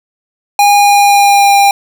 square tone with pitch glide, 816 to 800.6 Hz, G#5 to G5, -31 to +36 cents, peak -5 dBFS, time 0.59-1.71 s, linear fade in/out 2 ms, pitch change -33 cents, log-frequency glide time 0.74-1.54 s, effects none

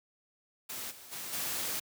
white noise with level steps, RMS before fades -40 / -51 / -41 / -35 dBFS, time 0.69-1.8 s, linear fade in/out 10 ms, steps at 0.9 / 1.11 / 1.32 s, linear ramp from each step 20 ms, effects high-pass 100 Hz 12 dB/octave

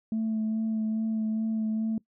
sine tone with vibrato, 220 Hz, A3, in tune, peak -24 dBFS, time 0.12-1.98 s, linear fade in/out 2 ms, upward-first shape sine, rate 2.4 Hz, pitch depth 17 cents each way, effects noise-tail reverb RT60 0.1 s tail -22 dB re dry + tanh soft clip ceiling -23 dBFS

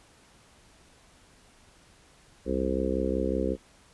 harmonic tone, 65.41 Hz, C2, in tune, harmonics 1 / 3 / 4 / 5 / 6 / 7 / 8, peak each -33 / -33 / -33 / -33 / -33 / -33 / -33 dBFS, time 2.45-3.57 s, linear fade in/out 50 ms, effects pink hiss -58 dBFS RMS until 3.93 s + resampled to 24000 Hz

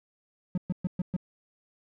triangle tone bursts, 180.5 Hz, F#3, 43 cents flat, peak -23 dBFS, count 5, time 0.55-1.165 s, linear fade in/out 2 ms, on 27 ms, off 120 ms, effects none

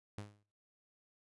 sawtooth tone with exponential decay, 103.5 Hz, G#2, 5 cents flat, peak -36 dBFS, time 0.18-0.43 s, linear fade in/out 0 ms, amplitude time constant 53 ms, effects noise-tail reverb RT60 0.5 s tail -26 dB re dry + resampled to 24000 Hz

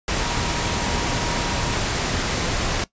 sine tone in noise, 950 Hz, A#5, 33 cents sharp, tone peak -31 dBFS, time 0.22-1.74 s, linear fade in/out 2 ms, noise pink, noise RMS -23 dBFS, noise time 0.08-2.84 s, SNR -11 dB, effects noise-tail reverb RT60 0.1 s tail -18 dB re dry + resampled to 16000 Hz

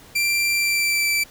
sawtooth tone with pitch glide, 2360 to 2330 Hz, D7 to D7, +8 to -14 cents, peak -15 dBFS, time 0.15-1.24 s, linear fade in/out 10 ms, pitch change -22 cents, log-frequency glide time 0.52-1.07 s, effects pink hiss -47 dBFS RMS until 1.3 s

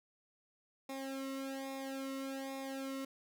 sawtooth tone with flanger, 269.4 Hz, C#4, 49 cents flat, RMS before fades -42 dBFS, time 0.89-3.05 s, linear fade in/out 5 ms, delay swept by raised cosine 0.66 to 1.21 ms, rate 1.2 Hz, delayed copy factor -1, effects none

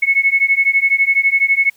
sine beating tone pair, 2192 / 2204 Hz, C#7 / C#7, -20 / -11 cents, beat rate 12 Hz, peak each -14 dBFS, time 0.02-1.7 s, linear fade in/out 10 ms, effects white hiss -53 dBFS RMS until 1.76 s

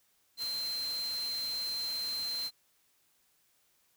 sine tone in noise, 4125 Hz, C8, 25 cents flat, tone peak -33 dBFS, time 0.37-2.51 s, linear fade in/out 50 ms, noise white, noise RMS -45 dBFS, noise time 0.37-2.51 s, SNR +9 dB, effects white hiss -71 dBFS RMS until 3.96 s

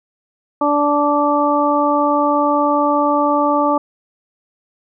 harmonic tone, 291.6 Hz, D4, 12 cents flat, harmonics 1 / 2 / 3 / 4, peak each -18 / -18 / -18 / -18 dBFS, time 0.61-3.78 s, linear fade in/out 5 ms, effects none

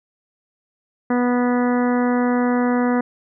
harmonic tone, 245.5 Hz, B3, 10 cents flat, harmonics 1 / 2 / 3 / 4 / 5 / 6 / 7 / 8, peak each -17 / -23 / -27 / -29 / -31 / -33 / -34 / -35 dBFS, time 1.1-3.01 s, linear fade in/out 5 ms, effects none

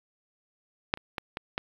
clicks, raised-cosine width 0.3 ms, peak -7 / -26 / -15 / -17 / -13 dBFS, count 5, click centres 0.939 / 0.974 / 1.182 / 1.371 / 1.579 s, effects low-pass 5000 Hz 12 dB/octave + 8-bit

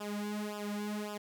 sawtooth tone with flanger, 208.1 Hz, G#3, 4 cents sharp, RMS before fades -38 dBFS, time 0-1.18 s, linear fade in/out 10 ms, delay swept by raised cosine 0.47 to 3.27 ms, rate 1.8 Hz, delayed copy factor -0.95, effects none

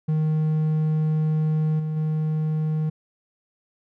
triangle tone with level steps, 155.56 Hz, D#3, in tune, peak -17 / -22 / -19 dBFS, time 0.08-2.9 s, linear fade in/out 10 ms, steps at 1.79 / 1.96 s, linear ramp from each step 10 ms, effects none

